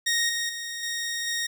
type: tone with level steps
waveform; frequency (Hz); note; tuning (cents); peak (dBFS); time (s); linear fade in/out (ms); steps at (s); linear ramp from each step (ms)
15% pulse; 1864.7; A#6; 0; -16 / -20 / -26 / -22 / -20; 0.06-1.47; 10; 0.29 / 0.49 / 0.83 / 1.27; 2
effects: none